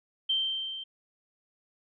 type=tone with level ramp; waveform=sine; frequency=3131 Hz; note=G7; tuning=3 cents flat; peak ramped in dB=-23 to -37 dBFS; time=0.29-0.84 s; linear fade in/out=10 ms; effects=none